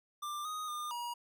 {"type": "tone with pitch steps", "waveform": "square", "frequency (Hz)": [1187, 1246, 1210, 956], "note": ["D6", "D#6", "D#6", "A#5"], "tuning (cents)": [18, 2, -49, 43], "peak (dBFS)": -38, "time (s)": [0.22, 1.14], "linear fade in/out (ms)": 10, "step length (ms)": 230, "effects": []}